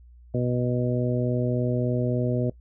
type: harmonic tone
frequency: 123.47 Hz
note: B2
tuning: in tune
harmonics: 1 / 2 / 3 / 4 / 5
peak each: -25 / -28 / -30 / -31 / -32 dBFS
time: 0.34-2.5 s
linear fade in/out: 5 ms
effects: noise-tail reverb RT60 0.1 s tail -20 dB re dry + added 60 Hz sine -47 dBFS peak until 2.6 s